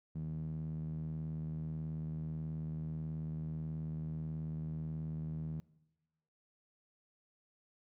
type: tone with band-pass filter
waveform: sawtooth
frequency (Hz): 78.4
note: D#2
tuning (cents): +14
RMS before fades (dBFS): -40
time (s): 0.15-5.6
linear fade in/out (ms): 0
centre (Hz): 170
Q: 4.7
effects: noise-tail reverb RT60 1.0 s tail -21 dB re dry